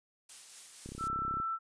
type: noise with tremolo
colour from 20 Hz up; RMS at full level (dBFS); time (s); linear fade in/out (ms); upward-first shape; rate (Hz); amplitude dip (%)
blue; -46; 0.29-1.08; 5; triangle; 4.2; 35
type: click train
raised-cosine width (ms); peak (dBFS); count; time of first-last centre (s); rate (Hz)
3; -31; 19; 0.86-1.401; 33.3
type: tone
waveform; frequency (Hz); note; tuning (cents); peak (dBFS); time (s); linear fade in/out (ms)
sine; 1331; E6; +16; -32; 0.98-1.59; 50
effects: resampled to 22050 Hz